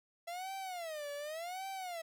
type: tone with vibrato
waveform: 45% pulse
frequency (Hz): 668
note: E5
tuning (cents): +23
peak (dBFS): -40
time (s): 0.27-2.02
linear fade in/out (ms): 10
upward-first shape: sine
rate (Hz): 0.88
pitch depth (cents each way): 260
effects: none